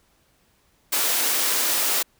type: high-pass noise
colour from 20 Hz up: white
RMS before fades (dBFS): -22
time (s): 0.92-2.03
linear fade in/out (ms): 10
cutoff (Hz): 270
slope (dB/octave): 24
effects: pink hiss -63 dBFS RMS until 2.19 s